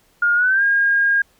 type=tone with pitch glide; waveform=sine; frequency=1420 to 1621.8 Hz; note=F6 to G#6; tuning=+28 to -42 cents; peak=-13 dBFS; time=0.22-1.22 s; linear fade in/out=5 ms; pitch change=+230 cents; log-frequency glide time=0.35-0.63 s; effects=pink hiss -58 dBFS RMS until 1.39 s